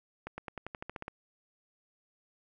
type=accelerating click train; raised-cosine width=0.5 ms; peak=-24 dBFS; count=11; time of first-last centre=0.27-1.081 s; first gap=110 ms; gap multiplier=0.93; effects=none